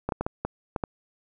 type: clicks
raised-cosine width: 1 ms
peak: -13 dBFS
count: 7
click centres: 0.09 / 0.122 / 0.21 / 0.265 / 0.45 / 0.762 / 0.838 s
effects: none